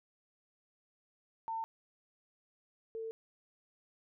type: tone pair in turn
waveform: sine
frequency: 901 / 448.4 Hz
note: A5 / A4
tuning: +41 / +33 cents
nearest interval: octave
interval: 1208 cents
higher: first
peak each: -35 / -38 dBFS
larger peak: first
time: 1.48-1.64 / 2.95-3.11 s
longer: neither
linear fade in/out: 0 ms
effects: none